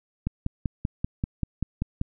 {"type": "click train", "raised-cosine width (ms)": 5, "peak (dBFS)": -13, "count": 10, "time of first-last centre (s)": [0.27, 2.014], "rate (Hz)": 5.16, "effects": []}